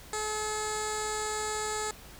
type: tone with low-pass filter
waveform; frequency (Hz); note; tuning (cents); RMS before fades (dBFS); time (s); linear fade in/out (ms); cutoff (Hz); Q
15% pulse; 428.2; A4; -47; -33; 0.13-1.91; 2; 8100; 6
effects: added 50 Hz sine -52 dBFS peak until 2.19 s + pink hiss -50 dBFS RMS until 2.19 s